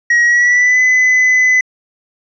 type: tone with pitch glide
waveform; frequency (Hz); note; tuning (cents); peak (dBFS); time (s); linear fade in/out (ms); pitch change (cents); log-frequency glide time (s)
triangle; 1900 to 2013; A#6 to B6; +33 to +33; -6; 0.1-1.61; 5; +100; 0.25-0.8
effects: resampled to 16000 Hz